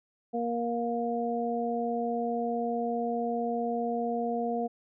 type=harmonic tone; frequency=235.3 Hz; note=A#3; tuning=16 cents sharp; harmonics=1 / 2 / 3; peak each=-32 / -32 / -32 dBFS; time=0.33-4.68 s; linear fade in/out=20 ms; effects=none